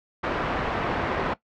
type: low-pass noise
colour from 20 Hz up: white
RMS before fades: -27 dBFS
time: 0.23-1.34 s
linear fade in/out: 10 ms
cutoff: 1200 Hz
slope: 12 dB/octave
effects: noise-tail reverb RT60 0.1 s tail -17 dB re dry + low-pass 4000 Hz 12 dB/octave